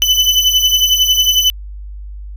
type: beating tone pair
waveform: 35% pulse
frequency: 3000 / 3011 Hz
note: F#7 / F#7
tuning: +23 / +30 cents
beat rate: 11 Hz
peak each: -11 dBFS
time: 0.02-1.5 s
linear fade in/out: 0 ms
effects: added 50 Hz sine -26 dBFS peak until 2.36 s